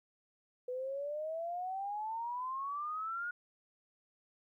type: exponential sweep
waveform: sine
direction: up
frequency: 493.9 to 1452 Hz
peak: -36 dBFS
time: 0.68-3.31 s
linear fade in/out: 5 ms
effects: 13-bit